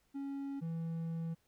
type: tone pair in turn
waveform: triangle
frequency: 277.2 / 164.82 Hz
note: C#4 / E3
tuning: 0 / 0 cents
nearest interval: major sixth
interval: 900 cents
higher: first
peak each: -36 / -34 dBFS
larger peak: second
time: 0.14-0.61 / 0.61-1.35 s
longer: second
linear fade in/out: 20 ms
effects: pink hiss -75 dBFS RMS until 1.47 s